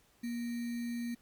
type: tone with sample-and-hold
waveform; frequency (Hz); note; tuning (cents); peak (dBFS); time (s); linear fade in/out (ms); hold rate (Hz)
sine; 237.1; A#3; +30; -34; 0.23-1.15; 10; 2100
effects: pink hiss -67 dBFS RMS until 1.21 s + MP3 96 kbps